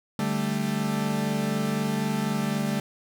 40% pulse chord, D suspended fourth, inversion none, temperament equal, 146.83 / 196 / 220 Hz, D3 / G3 / A3, 0 / 0 / 0 cents, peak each -30 / -28 / -27 dBFS, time 0.19-2.8 s, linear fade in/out 2 ms, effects none

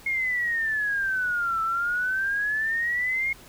sine exponential two-way sweep, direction down then up, 2161 to 1318.5 to 2161 Hz, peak -23 dBFS, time 0.06-3.33 s, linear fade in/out 5 ms, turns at 1.62 s, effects added 43 Hz sine -57 dBFS peak until 3.48 s + pink hiss -49 dBFS RMS until 3.48 s

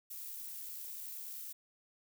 violet noise with amplitude modulation, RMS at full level -44 dBFS, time 0.1-1.53 s, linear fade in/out 10 ms, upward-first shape sine, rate 70.4 Hz, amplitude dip 25%, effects none

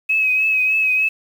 sine tone with vibrato, 2556 Hz, D#7, 46 cents sharp, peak -14 dBFS, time 0.09-1.09 s, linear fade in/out 10 ms, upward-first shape triangle, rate 3.3 Hz, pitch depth 41 cents each way, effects 7-bit

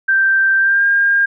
sine tone with pitch glide, 1568 to 1610.2 Hz, G6 to G6, 0 to +46 cents, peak -10 dBFS, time 0.08-1.26 s, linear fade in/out 10 ms, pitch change +46 cents, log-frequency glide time 0.58-0.85 s, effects none

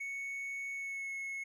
triangle tone with pitch glide, 2217 to 2184 Hz, C#7 to C#7, 0 to -26 cents, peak -36 dBFS, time 0-1.44 s, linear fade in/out 10 ms, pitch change -26 cents, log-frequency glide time 0.73-1.13 s, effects none

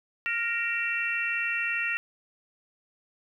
harmonic tone with a mistuned harmonic, 467.2 Hz, A#4, 4 cents sharp, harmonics 3 / 4 / 5 / 6, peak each -34 / -30 / -35 / -30 dBFS, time 0.26-1.97 s, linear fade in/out 0 ms, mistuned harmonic 6, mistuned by -56 cents, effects 10-bit

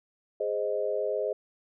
sine chord, Ab major, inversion none, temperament equal, 415.3 / 523.3 / 622.3 Hz, Ab4 / C5 / Eb5, 0 / 0 / 0 cents, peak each -31 dBFS, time 0.4-1.33 s, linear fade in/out 5 ms, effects none

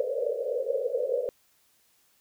white band-pass noise, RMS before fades -29 dBFS, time 0-1.29 s, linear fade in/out 0 ms, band 450 to 570 Hz, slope 96 dB/octave, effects white hiss -66 dBFS RMS until 2.2 s

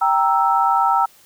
sine chord, E diminished, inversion first, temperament equal, 784 / 932.3 / 1318.5 Hz, G5 / Bb5 / E6, 0 / 0 / 0 cents, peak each -18 dBFS, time 0.01-1.06 s, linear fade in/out 10 ms, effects white hiss -51 dBFS RMS until 1.25 s

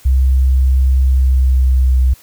sine tone with pitch glide, 65.41 to 63.99 Hz, C2 to C2, 0 to -38 cents, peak -8 dBFS, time 0.05-2.14 s, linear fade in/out 10 ms, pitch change -38 cents, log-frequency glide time 1.09-1.96 s, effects white hiss -45 dBFS RMS until 2.22 s

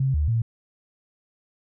sine tone with pitch steps, 133.8 / 74.6 / 114.4 Hz, C3 / D2 / A#2, +39 / +28 / -32 cents, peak -19 dBFS, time 0-0.42 s, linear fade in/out 5 ms, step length 140 ms, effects none

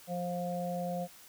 harmonic tone, 176.5 Hz, F3, 19 cents sharp, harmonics 1 / 3 / 4, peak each -36 / -37 / -38 dBFS, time 0.07-1.08 s, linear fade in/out 50 ms, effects white hiss -55 dBFS RMS until 1.28 s

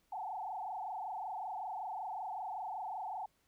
sine tone with frequency modulation, 808 Hz, G#5, 48 cents flat, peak -38 dBFS, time 0.12-3.26 s, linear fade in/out 5 ms, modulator 25.3 Hz, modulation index 3.4, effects pink hiss -75 dBFS RMS until 3.47 s

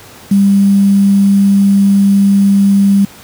sine tone with quantisation, 198.4 Hz, G3, 21 cents sharp, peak -5 dBFS, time 0.31-3.05 s, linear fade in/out 5 ms, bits 5, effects pink hiss -36 dBFS RMS until 3.23 s + high-pass 80 Hz 12 dB/octave

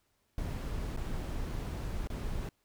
brown noise with dropouts, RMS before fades -36 dBFS, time 0.38-2.49 s, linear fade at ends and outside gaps 1 ms, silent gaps 0.964-0.973 / 2.073-2.101 s, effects pink hiss -75 dBFS RMS until 2.64 s

